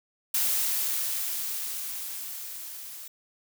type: noise with level ramp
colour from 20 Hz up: blue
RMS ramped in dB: -25 to -42 dBFS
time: 0.34-3.08 s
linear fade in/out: 5 ms
effects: none